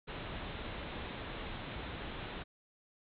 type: low-pass noise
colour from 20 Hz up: pink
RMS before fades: -43 dBFS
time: 0.07-2.44 s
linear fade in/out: 20 ms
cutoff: 3900 Hz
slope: 96 dB/octave
effects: none